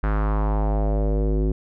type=tone with low-pass filter sweep; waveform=square; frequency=52.2 Hz; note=G#1; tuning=10 cents sharp; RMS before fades=-21 dBFS; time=0.03-1.52 s; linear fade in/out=5 ms; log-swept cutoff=1500 to 350 Hz; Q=2.6; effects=none